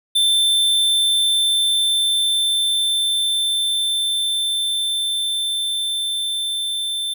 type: tone with level ramp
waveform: square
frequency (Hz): 3551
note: A7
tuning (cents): +15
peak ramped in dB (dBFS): -14 to -22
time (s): 0.15-7.14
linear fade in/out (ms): 10
effects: none